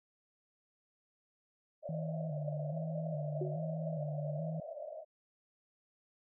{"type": "band-pass noise", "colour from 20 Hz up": "white", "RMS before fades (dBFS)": -44, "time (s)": [1.82, 5.05], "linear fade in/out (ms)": 50, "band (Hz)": [570, 650], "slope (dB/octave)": 96}
{"type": "tone with vibrato", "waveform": "sine", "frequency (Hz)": 154.2, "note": "D#3", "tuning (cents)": -15, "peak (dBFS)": -36, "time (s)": [1.89, 4.6], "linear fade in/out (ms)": 2, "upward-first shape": "square", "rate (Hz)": 1.2, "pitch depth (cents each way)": 65}
{"type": "tone with exponential decay", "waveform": "sine", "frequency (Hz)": 368.6, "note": "F#4", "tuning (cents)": -7, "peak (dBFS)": -32, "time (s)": [3.41, 3.63], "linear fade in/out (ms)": 5, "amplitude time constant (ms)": 47}
{"effects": []}